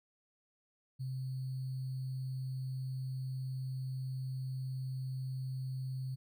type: tone with sample-and-hold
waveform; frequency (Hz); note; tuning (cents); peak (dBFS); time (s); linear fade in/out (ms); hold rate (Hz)
sine; 130.81; C3; 0; -36; 0.99-6.16; 20; 4410
effects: none